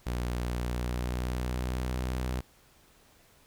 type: tone with pitch glide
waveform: sawtooth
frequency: 60.4 to 62.86 Hz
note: B1 to B1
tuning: -38 to +31 cents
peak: -26 dBFS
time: 0.06-2.41 s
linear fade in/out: 10 ms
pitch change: +69 cents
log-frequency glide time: 0.51-1.96 s
effects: pink hiss -61 dBFS RMS until 3.46 s